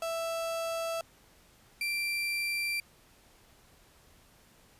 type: tone pair in turn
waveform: 35% pulse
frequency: 661 / 2356 Hz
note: E5 / D7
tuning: +5 / +5 cents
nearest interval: octave + minor seventh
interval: 2200 cents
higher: second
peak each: -30 / -28 dBFS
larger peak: second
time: 0.02-1.01 / 1.81-2.8 s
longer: neither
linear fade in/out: 2 ms
effects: pink hiss -61 dBFS RMS until 4.79 s + resampled to 32000 Hz